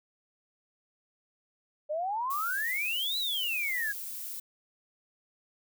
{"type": "exponential two-way sweep", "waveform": "sine", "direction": "up then down", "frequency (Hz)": [583, 4037, 1610], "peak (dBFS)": -29, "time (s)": [1.89, 3.93], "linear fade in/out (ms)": 20, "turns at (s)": 3.18}
{"type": "noise", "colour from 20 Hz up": "violet", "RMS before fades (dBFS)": -39, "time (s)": [2.3, 4.4], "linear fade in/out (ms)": 5}
{"effects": []}